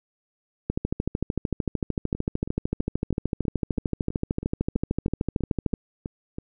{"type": "two click trains", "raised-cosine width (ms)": 3, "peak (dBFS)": [-11, -19], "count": [68, 14], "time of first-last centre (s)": [[0.7, 5.738], [2.15, 6.385]], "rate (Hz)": [13.3, 3.07], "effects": []}